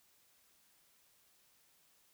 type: silence
effects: white hiss -70 dBFS RMS until 2.13 s